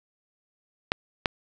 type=clicks; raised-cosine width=0.3 ms; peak=-6 dBFS; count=2; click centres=0.919 / 1.258 s; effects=none